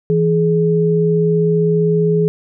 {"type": "tone pair together", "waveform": "sine", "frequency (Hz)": [164.81, 420.8], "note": ["E3", "G#4"], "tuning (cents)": [0, 23], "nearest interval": "octave + major third", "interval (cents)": 1623, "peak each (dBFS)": -14, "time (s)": [0.1, 2.28], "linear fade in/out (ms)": 0, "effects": []}